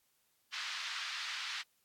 white band-pass noise, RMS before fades -41 dBFS, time 0.52-1.63 s, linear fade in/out 20 ms, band 1200 to 4500 Hz, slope 24 dB/octave, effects white hiss -75 dBFS RMS until 1.84 s + AAC 64 kbps

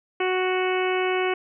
harmonic tone, 370 Hz, F#4, in tune, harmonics 1 / 2 / 3 / 4 / 5 / 6 / 7 / 8, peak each -23 / -29 / -32 / -33 / -36 / -31 / -34 / -36 dBFS, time 0.2-1.34 s, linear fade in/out 5 ms, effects none

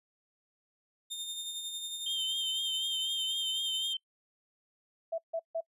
sawtooth tone with tremolo, 3641 Hz, A#7, 41 cents flat, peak -32 dBFS, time 1.1-3.94 s, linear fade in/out 20 ms, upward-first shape sine, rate 11 Hz, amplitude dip 40%
sine tone with vibrato, 3136 Hz, G7, in tune, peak -31 dBFS, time 2.06-3.97 s, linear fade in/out 5 ms, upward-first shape triangle, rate 4 Hz, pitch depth 46 cents each way
sine tone bursts, 659.3 Hz, E5, in tune, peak -30 dBFS, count 3, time 5.12-5.609 s, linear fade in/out 10 ms, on 63 ms, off 150 ms
effects noise-tail reverb RT60 0.1 s tail -26 dB re dry + resampled to 32000 Hz

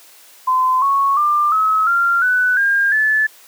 sine tone with pitch steps, 1026 / 1106 / 1192.3 / 1285.2 / 1385.5 / 1493.5 / 1610 / 1735.5 Hz, C6 / C#6 / D6 / E6 / F6 / F#6 / G6 / A6, -34 / -4 / +26 / -44 / -14 / +16 / +46 / -24 cents, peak -12 dBFS, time 0.47-3.27 s, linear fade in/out 10 ms, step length 350 ms, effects white hiss -45 dBFS RMS until 3.47 s + high-pass 400 Hz 12 dB/octave

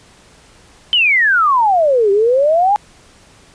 sine exponential two-way sweep, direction down then up, 3100 to 387.7 to 848 Hz, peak -9 dBFS, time 0.93-2.76 s, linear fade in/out 0 ms, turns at 2.11 s, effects pink hiss -46 dBFS RMS until 3.54 s + resampled to 22050 Hz

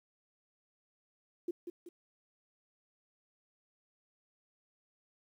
sine tone with echo, 349 Hz, F4, 1 cent flat, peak -32 dBFS, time 1.48-1.51 s, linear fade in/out 5 ms, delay 190 ms, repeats 2, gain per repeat -7 dB, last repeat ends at 1.89 s, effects 11-bit

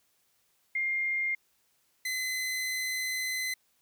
sine / sawtooth tone pair in turn, 2116 / 2035 Hz, C7 / C7, +19 / -49 cents, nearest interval minor second, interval 68 cents, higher first, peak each -27 / -27 dBFS, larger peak neither, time 0.75-1.35 / 2.05-3.54 s, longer second, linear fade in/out 5 ms, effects white hiss -71 dBFS RMS until 3.81 s

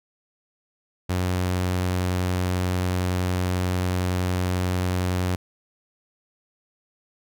sawtooth tone, 91 Hz, F#2, 28 cents flat, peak -18 dBFS, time 1.09-5.36 s, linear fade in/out 10 ms, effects none

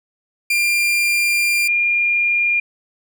40% pulse / sine tone pair in turn, 2392 / 2409 Hz, D7 / D7, +31 / +43 cents, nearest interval unison, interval 12 cents, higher second, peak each -14 dBFS, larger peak neither, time 0.5-1.68 / 1.68-2.6 s, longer first, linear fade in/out 5 ms, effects none

